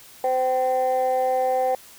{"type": "tone pair together", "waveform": "sine", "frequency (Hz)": [515.2, 772], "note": ["C5", "G5"], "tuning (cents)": [-27, -27], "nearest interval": "perfect fifth", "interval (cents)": 700, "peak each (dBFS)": -20, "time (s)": [0.24, 1.75], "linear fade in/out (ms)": 2, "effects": ["tanh soft clip ceiling -15 dBFS", "white hiss -47 dBFS RMS until 1.98 s"]}